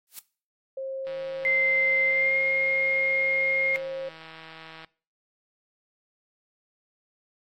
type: noise with exponential growth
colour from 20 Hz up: blue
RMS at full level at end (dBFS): -34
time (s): 0.07-0.19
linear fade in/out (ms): 1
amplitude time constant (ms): 25
type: tone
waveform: sine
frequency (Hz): 534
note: C5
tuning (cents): +35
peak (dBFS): -30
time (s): 0.77-4.09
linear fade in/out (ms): 5
type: click train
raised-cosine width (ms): 0.3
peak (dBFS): -29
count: 609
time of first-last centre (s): 1.07-4.846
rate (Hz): 161
type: tone with pitch glide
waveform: sine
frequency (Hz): 2080 to 2135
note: C7 to C7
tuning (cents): -11 to +34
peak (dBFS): -21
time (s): 1.45-3.76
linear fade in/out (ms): 0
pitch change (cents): +45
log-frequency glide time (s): 2.07-2.38
effects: noise-tail reverb RT60 0.4 s tail -20 dB re dry + AAC 48 kbps